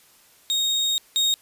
35% pulse tone pair in turn, 3729 / 3729 Hz, A#7 / A#7, 0 / 0 cents, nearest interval unison, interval 0 cents, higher neither, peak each -18 / -16 dBFS, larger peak second, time 0.5-0.98 / 1.16-1.34 s, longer first, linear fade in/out 0 ms, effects white hiss -55 dBFS RMS until 1.41 s + resampled to 32000 Hz

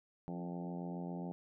harmonic tone with a mistuned harmonic, 87.2 Hz, F2, 2 cents flat, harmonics 2 / 3 / 4 / 5 / 6 / 7 / 8 / 9 / 10, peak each -41 / -47 / -50 / -53 / -55 / -54 / -55 / -53 / -58 dBFS, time 0.28-1.32 s, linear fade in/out 0 ms, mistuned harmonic 3, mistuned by +25 cents, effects none

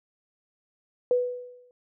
sine tone with exponential decay, 493.9 Hz, B4, in tune, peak -17 dBFS, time 1.11-1.71 s, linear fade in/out 1 ms, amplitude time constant 130 ms, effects none

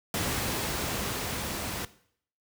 pink noise with level ramp, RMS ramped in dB -29 to -34 dBFS, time 0.14-1.85 s, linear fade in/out 2 ms, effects noise-tail reverb RT60 0.6 s tail -17 dB re dry + high-pass 60 Hz 12 dB/octave

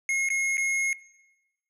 square tone with dropouts, 2160 Hz, C#7, 45 cents flat, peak -24 dBFS, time 0.09-0.93 s, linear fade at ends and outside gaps 1 ms, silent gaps 0.288-0.302 / 0.571-0.579 s, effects noise-tail reverb RT60 1.0 s tail -20 dB re dry + low-pass 10000 Hz 12 dB/octave

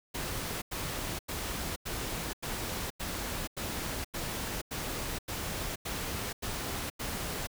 pink noise bursts, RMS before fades -36 dBFS, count 13, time 0.14-7.472 s, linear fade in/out 10 ms, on 480 ms, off 91 ms, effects none

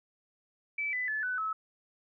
sine tone with pitch steps, 2310 / 1999.4 / 1730.5 / 1497.8 / 1296.4 Hz, D7 / B6 / A6 / F#6 / E6, -29 / +21 / -29 / +21 / -29 cents, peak -30 dBFS, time 0.78-1.53 s, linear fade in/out 5 ms, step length 150 ms, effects none

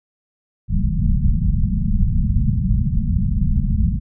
pink low-pass noise, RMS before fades -17 dBFS, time 0.68-4 s, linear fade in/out 50 ms, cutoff 220 Hz, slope 96 dB/octave, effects none

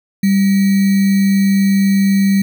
sine tone with sample-and-hold, 196 Hz, G3, in tune, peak -9 dBFS, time 0.23-2.42 s, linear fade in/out 5 ms, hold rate 2100 Hz, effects none

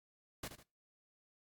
pink noise with echo, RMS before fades -43 dBFS, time 0.43-0.48 s, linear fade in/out 5 ms, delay 75 ms, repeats 2, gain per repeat -9 dB, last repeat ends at 0.63 s, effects noise-tail reverb RT60 0.3 s tail -23 dB re dry + AAC 64 kbps

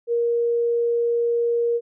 sine tone, 470.7 Hz, A#4, 17 cents sharp, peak -18 dBFS, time 0.07-1.81 s, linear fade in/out 50 ms, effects none

